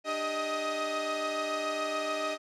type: tone cluster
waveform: sawtooth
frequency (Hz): 297.7 / 397 / 627 / 1261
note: D4 / G4 / D#5 / D#6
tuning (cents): +24 / +22 / +13 / +23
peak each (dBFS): -36 / -37 / -28 / -33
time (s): 0.04-2.38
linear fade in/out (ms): 50
effects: low-pass 6000 Hz 12 dB/octave

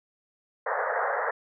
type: band-pass noise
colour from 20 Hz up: pink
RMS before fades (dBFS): -28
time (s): 0.66-1.31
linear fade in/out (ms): 5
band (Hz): 450 to 1900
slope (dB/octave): 96
effects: none

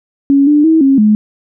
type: tone with pitch steps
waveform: sine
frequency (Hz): 278.3 / 295.9 / 321.3 / 271.5 / 212.4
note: C#4 / D4 / E4 / C#4 / G#3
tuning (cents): +7 / +13 / -44 / -36 / +39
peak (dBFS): -5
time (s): 0.3-1.15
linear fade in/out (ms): 0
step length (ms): 170
effects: none

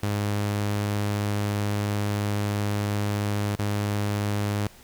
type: tone with dropouts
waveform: sawtooth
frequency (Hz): 103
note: G#2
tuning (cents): -14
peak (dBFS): -20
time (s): 0.03-4.67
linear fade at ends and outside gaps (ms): 0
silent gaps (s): 3.553-3.591
effects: pink hiss -51 dBFS RMS until 4.83 s

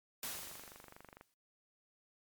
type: noise with exponential decay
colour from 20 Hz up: white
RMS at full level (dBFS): -40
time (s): 0.23-1.34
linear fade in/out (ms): 1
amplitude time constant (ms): 240
type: click train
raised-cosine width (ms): 0.5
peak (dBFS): -37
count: 22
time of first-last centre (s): 0.35-1.211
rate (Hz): 24.4
effects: MP3 96 kbps

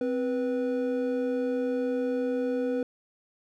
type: tone pair together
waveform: triangle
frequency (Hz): 260 / 490.8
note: C4 / B4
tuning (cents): -11 / -11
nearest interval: major seventh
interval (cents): 1100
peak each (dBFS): -27 / -26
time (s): 0.01-2.83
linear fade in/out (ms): 2
effects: none

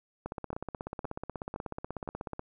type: two click trains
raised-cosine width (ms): 1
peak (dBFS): -23 / -22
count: 4 / 36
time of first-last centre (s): 0.53-2.076 / 0.26-2.394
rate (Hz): 1.94 / 16.4
effects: none

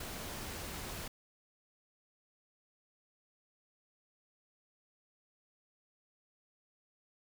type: noise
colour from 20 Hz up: pink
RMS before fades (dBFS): -43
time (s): 0-1.08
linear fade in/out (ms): 5
effects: none

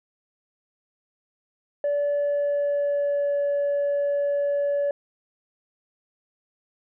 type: tone with pitch glide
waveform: sine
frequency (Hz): 577 to 571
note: D5 to D5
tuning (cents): -31 to -49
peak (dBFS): -19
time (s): 1.84-4.91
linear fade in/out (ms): 2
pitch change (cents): -18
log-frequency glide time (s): 2.1-3.39
effects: tanh soft clip ceiling -19 dBFS

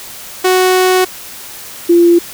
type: tone pair in turn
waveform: sawtooth / sine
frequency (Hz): 370 / 343.7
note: F#4 / F4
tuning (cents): 0 / -28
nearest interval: minor second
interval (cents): 128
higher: first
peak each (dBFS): -4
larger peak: neither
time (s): 0.44-1.05 / 1.89-2.19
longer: first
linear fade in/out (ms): 10
effects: white hiss -30 dBFS RMS until 2.33 s

